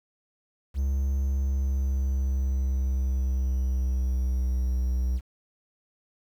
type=tone with pitch glide; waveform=triangle; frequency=68 to 62.72 Hz; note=C#2 to B1; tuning=-33 to +27 cents; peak=-21 dBFS; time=0.74-5.21 s; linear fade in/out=50 ms; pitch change=-140 cents; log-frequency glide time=1.15-4.77 s; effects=9-bit